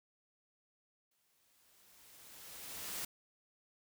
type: noise with exponential growth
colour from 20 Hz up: white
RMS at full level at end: -40 dBFS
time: 1.11-3.05 s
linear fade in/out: 5 ms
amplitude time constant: 420 ms
effects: none